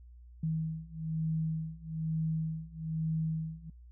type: beating tone pair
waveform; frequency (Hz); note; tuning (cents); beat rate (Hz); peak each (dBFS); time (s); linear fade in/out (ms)
sine; 159.2 / 160.3; D#3 / E3; +40 / -48; 1.1; -35 / -34; 0.43-3.7; 5
effects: noise-tail reverb RT60 0.1 s tail -23 dB re dry + added 60 Hz sine -50 dBFS peak until 3.91 s